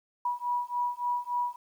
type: beating tone pair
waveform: sine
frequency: 971 / 974.5 Hz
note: B5 / B5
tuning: -30 / -23 cents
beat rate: 3.5 Hz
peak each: -31 dBFS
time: 0.25-1.56 s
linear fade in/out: 5 ms
effects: 10-bit